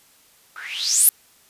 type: noise with low-pass filter sweep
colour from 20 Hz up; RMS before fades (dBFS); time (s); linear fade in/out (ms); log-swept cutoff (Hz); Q
violet; -20; 0.56-1.09; 0; 1300 to 12000; 8.7
effects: white hiss -55 dBFS RMS until 1.49 s + resampled to 32000 Hz